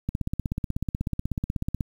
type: click train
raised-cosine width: 5 ms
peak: -14 dBFS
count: 29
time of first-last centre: 0.09-1.808 s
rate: 16.3 Hz
effects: 8-bit